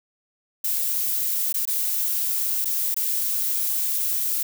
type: noise with dropouts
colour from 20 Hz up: violet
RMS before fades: -24 dBFS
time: 0.64-4.43 s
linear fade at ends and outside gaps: 5 ms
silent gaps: 1.527-1.541 / 1.654-1.674 / 2.647-2.654 / 2.944-2.964 s
effects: none